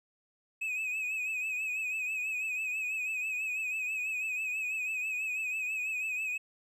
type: tone with vibrato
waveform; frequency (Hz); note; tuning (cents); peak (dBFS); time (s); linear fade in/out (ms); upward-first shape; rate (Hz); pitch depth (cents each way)
triangle; 2546; D#7; +39; -30; 0.61-6.38; 10; triangle; 6.1; 72
effects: none